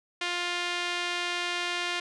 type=tone with band-pass filter; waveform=sawtooth; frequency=351.5 Hz; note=F4; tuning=11 cents sharp; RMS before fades=-31 dBFS; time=0.21-2 s; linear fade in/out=5 ms; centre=2800 Hz; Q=1.2; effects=resampled to 24000 Hz